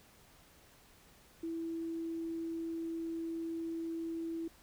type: tone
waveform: sine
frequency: 329.6 Hz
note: E4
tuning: in tune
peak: -36 dBFS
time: 1.43-4.48 s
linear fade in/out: 5 ms
effects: pink hiss -62 dBFS RMS until 4.62 s